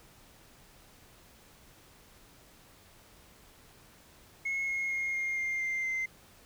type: tone with pitch steps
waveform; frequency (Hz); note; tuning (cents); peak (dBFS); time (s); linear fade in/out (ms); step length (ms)
sine; 2174 / 2158 / 2142 / 2126 / 2110 / 2094 / 2078; C#7 / C#7 / C7 / C7 / C7 / C7 / C7; -34 / -47 / +40 / +27 / +14 / +1 / -12; -28; 4.45-6.06; 10; 230
effects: tanh soft clip ceiling -28 dBFS + pink hiss -58 dBFS RMS until 6.45 s